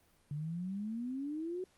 sine exponential sweep, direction up, 142.9 to 376.5 Hz, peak -36 dBFS, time 0.31-1.64 s, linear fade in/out 2 ms, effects pink hiss -69 dBFS RMS until 1.77 s + Opus 32 kbps

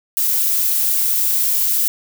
violet noise, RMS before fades -17 dBFS, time 0.17-1.88 s, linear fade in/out 0 ms, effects none

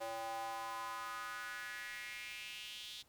square tone with high-pass filter sweep, 113.2 Hz, A2, 50 cents sharp, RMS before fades -45 dBFS, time 0-3.03 s, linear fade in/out 20 ms, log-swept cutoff 630 to 3600 Hz, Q 4.1, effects pink hiss -70 dBFS RMS until 3.08 s

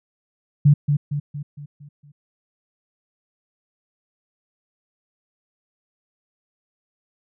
sine tone with echo, 145.2 Hz, D3, 19 cents flat, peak -9 dBFS, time 0.65-0.74 s, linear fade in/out 10 ms, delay 230 ms, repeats 6, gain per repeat -6 dB, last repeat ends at 2.12 s, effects none

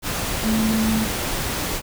sine tone in noise, 220 Hz, A3, in tune, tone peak -18 dBFS, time 0.42-1.07 s, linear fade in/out 50 ms, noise pink, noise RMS -25 dBFS, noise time 0.02-1.82 s, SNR +4 dB, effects none

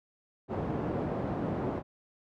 pink band-pass noise, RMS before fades -33 dBFS, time 0.48-1.83 s, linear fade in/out 50 ms, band 120 to 680 Hz, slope 12 dB/octave, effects none

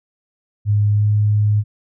sine tone with pitch glide, 103.83 to 104.92 Hz, G#2 to G#2, 0 to +18 cents, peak -12 dBFS, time 0.65-1.64 s, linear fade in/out 50 ms, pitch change +18 cents, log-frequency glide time 0.93-1.05 s, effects none

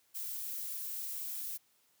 violet noise, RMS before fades -40 dBFS, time 0.14-1.58 s, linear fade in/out 20 ms, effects white hiss -71 dBFS RMS until 2 s + high-pass 80 Hz 12 dB/octave

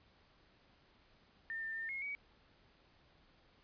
sine tone with pitch steps, 1807 / 1794 / 1807 / 2160 / 2262 Hz, A6 / A6 / A6 / C#7 / C#7, +46 / +33 / +46 / -45 / +34 cents, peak -39 dBFS, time 1.5-2.15 s, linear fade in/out 0 ms, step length 130 ms, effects pink hiss -68 dBFS RMS until 3.63 s + resampled to 11025 Hz

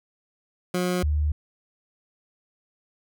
20% pulse / sine tone pair in turn, 180 / 74.88 Hz, F#3 / D2, -47 / +34 cents, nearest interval octave + minor third, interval 1519 cents, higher first, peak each -18 / -20 dBFS, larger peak first, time 0.74-1.03 / 1.03-1.32 s, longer neither, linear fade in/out 5 ms, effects none

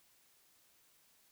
silence, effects white hiss -69 dBFS RMS until 1.31 s

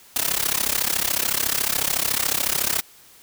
white noise with amplitude modulation, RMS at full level -19 dBFS, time 0.16-2.81 s, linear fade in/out 0 ms, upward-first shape sine, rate 33.9 Hz, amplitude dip 90%, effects white hiss -50 dBFS RMS until 3.22 s

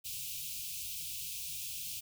white band-stop noise, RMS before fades -41 dBFS, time 0.04-2.01 s, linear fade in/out 20 ms, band 170 to 2400 Hz, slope 96 dB/octave, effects none

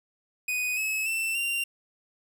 45% pulse tone with pitch steps, 2489 / 2580 / 2674 / 2771 Hz, D#7 / E7 / E7 / F7, 0 / -38 / +24 / -14 cents, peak -26 dBFS, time 0.48-1.64 s, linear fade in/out 5 ms, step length 290 ms, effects 9-bit

